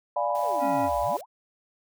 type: chord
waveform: sine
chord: D diminished seventh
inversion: none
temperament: equal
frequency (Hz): 587.3 / 698.5 / 830.6 / 987.8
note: D5 / F5 / Ab5 / Cb6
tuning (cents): 0 / 0 / 0 / 0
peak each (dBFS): -28 / -29 / -30 / -29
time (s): 0.16-1.17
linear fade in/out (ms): 5
type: exponential two-way sweep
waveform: sine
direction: down then up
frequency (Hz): 1097 to 54.5 to 1097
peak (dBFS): -37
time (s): 0.26-1.26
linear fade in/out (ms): 50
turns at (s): 1
type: noise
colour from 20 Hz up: white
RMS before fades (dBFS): -47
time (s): 0.35-1.21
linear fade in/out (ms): 0
type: harmonic tone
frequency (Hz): 277.2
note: C#4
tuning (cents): 0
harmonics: 1 / 3 / 5 / 7 / 9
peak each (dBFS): -28 / -38 / -42 / -45 / -47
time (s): 0.59-0.9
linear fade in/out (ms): 50
effects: none

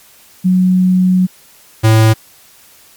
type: tone pair in turn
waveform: sine / square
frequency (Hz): 184 / 110.65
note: F#3 / A2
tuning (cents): -9 / +10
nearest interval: major sixth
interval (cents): 881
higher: first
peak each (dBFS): -7 / -6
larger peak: second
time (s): 0.44-1.27 / 1.83-2.14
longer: first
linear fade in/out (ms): 20
effects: white hiss -44 dBFS RMS until 2.96 s + MP3 96 kbps

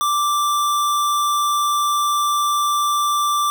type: tone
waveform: square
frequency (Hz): 1174.7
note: D6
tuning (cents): 0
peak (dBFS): -17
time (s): 0.01-3.5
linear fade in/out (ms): 0
effects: none

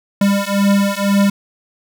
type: beating tone pair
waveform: square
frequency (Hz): 198.8 / 200.8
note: G3 / G3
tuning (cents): +25 / +42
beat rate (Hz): 2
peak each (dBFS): -16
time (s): 0.21-1.3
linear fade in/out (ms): 5
effects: none

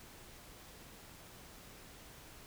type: silence
effects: pink hiss -55 dBFS RMS until 2.46 s

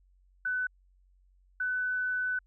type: tone pair in turn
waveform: sine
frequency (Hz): 1501 / 1501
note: F#6 / F#6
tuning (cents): +24 / +24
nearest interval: unison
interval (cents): 0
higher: neither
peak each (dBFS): -28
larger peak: neither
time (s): 0.45-0.67 / 1.6-2.39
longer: second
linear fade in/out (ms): 5
effects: added 46 Hz sine -61 dBFS peak until 2.46 s

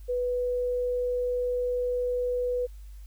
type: tone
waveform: sine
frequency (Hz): 493.9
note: B4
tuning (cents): 0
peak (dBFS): -25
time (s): 0.08-2.67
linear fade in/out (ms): 20
effects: added 50 Hz sine -41 dBFS peak until 3.06 s + white hiss -63 dBFS RMS until 3.06 s

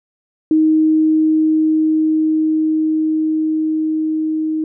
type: tone with level ramp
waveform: sine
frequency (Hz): 313.5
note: D#4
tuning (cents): +13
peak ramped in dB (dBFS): -9 to -16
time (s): 0.51-4.64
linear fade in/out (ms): 2
effects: none

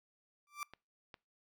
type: tone with exponential growth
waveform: 30% pulse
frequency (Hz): 1174.7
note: D6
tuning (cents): 0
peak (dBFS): -33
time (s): 0.47-0.63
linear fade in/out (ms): 1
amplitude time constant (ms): 33
type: clicks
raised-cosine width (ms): 0.3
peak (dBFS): -33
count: 2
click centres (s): 0.736 / 1.142
effects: noise-tail reverb RT60 0.3 s tail -25 dB re dry

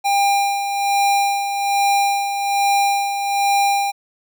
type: tone with tremolo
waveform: square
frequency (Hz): 800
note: G5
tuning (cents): +35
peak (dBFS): -14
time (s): 0.04-3.92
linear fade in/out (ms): 20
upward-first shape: sine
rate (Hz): 1.2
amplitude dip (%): 55
effects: none

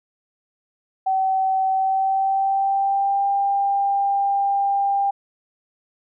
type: tone with pitch glide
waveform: sine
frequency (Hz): 764 to 796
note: G5 to G5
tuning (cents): -45 to +26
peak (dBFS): -17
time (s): 1.06-5.11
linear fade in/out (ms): 10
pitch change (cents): +71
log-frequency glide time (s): 1.71-3.26
effects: none

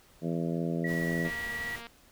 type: harmonic tone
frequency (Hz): 83.6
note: E2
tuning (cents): +25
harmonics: 2 / 3 / 4 / 5 / 6 / 7 / 8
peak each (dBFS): -31 / -35 / -37 / -39 / -41 / -42 / -43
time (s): 0.21-1.31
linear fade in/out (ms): 50
type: tone with tremolo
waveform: sine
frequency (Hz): 1933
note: B6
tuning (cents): -38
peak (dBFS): -32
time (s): 0.84-1.76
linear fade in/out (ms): 5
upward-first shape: triangle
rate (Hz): 17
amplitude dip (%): 30
type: noise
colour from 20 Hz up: pink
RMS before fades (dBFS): -45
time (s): 0.85-1.83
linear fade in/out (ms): 50
type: click train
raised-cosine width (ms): 0.3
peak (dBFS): -29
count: 145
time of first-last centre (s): 1.25-1.868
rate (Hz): 233
effects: pink hiss -60 dBFS RMS until 2.11 s

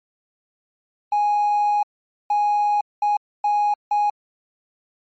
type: tone bursts at uneven times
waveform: triangle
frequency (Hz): 829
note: G#5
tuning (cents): -3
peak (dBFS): -13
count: 5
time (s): 1.12-1.83 / 2.3-2.81 / 3.02-3.17 / 3.44-3.74 / 3.91-4.1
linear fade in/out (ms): 5
effects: tanh soft clip ceiling -12 dBFS + MP3 32 kbps

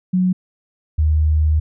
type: tone pair in turn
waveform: sine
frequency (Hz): 183.5 / 77.15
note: F#3 / D#2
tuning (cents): -14 / -14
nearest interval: octave + minor third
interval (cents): 1500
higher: first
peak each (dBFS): -13 / -12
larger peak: second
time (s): 0.13-0.33 / 0.98-1.6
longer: second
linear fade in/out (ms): 10
effects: none

